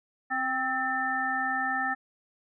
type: harmonic tone with a mistuned harmonic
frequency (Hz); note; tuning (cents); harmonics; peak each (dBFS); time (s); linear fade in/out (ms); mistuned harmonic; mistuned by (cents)
261.6; C4; 0; 1 / 3 / 5 / 7; -38 / -31 / -33 / -29; 0.3-1.95; 20; 7; -39
effects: none